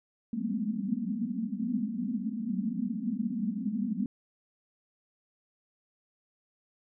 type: band-pass noise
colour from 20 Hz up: white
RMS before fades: -32 dBFS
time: 0.33-4.06 s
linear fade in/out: 2 ms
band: 190 to 250 Hz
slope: 96 dB/octave
effects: none